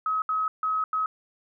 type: tone bursts at uneven times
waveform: sine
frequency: 1276 Hz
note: D#6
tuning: 43 cents sharp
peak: -23 dBFS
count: 4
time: 0.06-0.22 / 0.29-0.48 / 0.63-0.84 / 0.93-1.06 s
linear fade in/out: 2 ms
effects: none